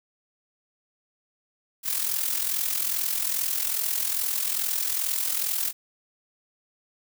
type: noise with amplitude modulation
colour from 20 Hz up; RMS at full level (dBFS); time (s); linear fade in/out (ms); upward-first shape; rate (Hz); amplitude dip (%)
blue; -24; 1.83-5.73; 50; sine; 42.4; 65
effects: none